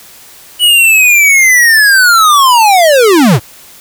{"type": "linear sweep", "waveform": "square", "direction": "down", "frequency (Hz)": [2960, 91.6], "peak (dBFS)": -4, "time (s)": [0.59, 3.4], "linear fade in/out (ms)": 50, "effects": ["white hiss -36 dBFS RMS until 3.8 s"]}